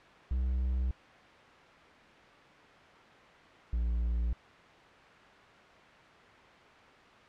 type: tone pair in turn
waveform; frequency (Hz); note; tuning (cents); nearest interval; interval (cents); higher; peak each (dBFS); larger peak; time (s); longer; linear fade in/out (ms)
triangle; 63.4 / 58.38; B1 / A#1; +46 / +3; minor second; 143; first; -26; neither; 0.31-0.91 / 3.73-4.33; neither; 0
effects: white hiss -54 dBFS RMS until 7.28 s + low-pass 2000 Hz 12 dB/octave